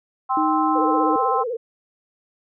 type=harmonic tone; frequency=261.6 Hz; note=C4; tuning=in tune; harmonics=3 / 4 / 5; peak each=-22 / -21 / -26 dBFS; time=0.29-1.44 s; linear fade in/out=20 ms
type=tone; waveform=sine; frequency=311.1 Hz; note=D#4; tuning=in tune; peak=-21 dBFS; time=0.37-1.16 s; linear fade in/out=2 ms
type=tone with vibrato; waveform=sine; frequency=477.4 Hz; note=A#4; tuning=41 cents sharp; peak=-23 dBFS; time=0.75-1.57 s; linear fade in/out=10 ms; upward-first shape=sine; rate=16 Hz; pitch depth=130 cents each way
effects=none